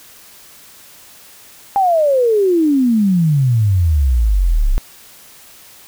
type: exponential sweep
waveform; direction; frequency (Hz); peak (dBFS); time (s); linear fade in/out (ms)
sine; down; 811 to 30.87; -10; 1.76-4.78; 0
effects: white hiss -42 dBFS RMS until 5.87 s